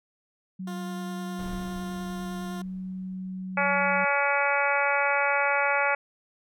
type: tone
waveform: sine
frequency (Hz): 186.7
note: F#3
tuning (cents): +16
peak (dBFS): -32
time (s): 0.59-4.05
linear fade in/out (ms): 10
type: tone with vibrato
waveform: 15% pulse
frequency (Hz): 352.3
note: F4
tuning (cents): +15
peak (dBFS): -31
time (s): 0.67-2.62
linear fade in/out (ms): 5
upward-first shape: sine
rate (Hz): 9.8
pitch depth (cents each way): 10
type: noise with exponential decay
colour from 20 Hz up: brown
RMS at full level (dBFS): -37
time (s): 1.39-4.02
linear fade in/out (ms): 5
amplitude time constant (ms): 570
type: harmonic tone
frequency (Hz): 282.9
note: C#4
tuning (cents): +35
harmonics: 2 / 3 / 4 / 5 / 6 / 7 / 8 / 9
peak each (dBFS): -29 / -28 / -32 / -28 / -33 / -32 / -29 / -34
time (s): 3.57-5.95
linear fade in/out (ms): 5
effects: none